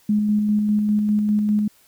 sine tone with tremolo, 209.9 Hz, G#3, 19 cents sharp, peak -15 dBFS, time 0.09-1.68 s, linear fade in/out 5 ms, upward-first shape square, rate 5 Hz, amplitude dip 25%, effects white hiss -56 dBFS RMS until 1.87 s

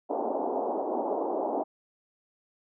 white band-pass noise, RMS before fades -30 dBFS, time 0.09-1.64 s, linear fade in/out 20 ms, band 250 to 870 Hz, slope 48 dB/octave, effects none

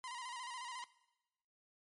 sawtooth tone with vibrato, 987.8 Hz, B5, in tune, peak -40 dBFS, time 0.04-0.84 s, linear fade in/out 0 ms, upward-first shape square, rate 14 Hz, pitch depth 67 cents each way, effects noise-tail reverb RT60 1.0 s tail -19 dB re dry + MP3 48 kbps

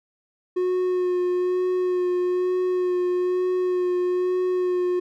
triangle tone with vibrato, 362.5 Hz, F#4, 35 cents flat, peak -18 dBFS, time 0.56-5 s, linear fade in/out 10 ms, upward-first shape sine, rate 1.1 Hz, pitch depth 17 cents each way, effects none

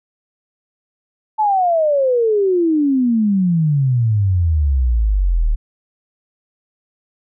sine exponential sweep, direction down, 880 to 36.25 Hz, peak -12 dBFS, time 1.38-5.56 s, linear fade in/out 20 ms, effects none

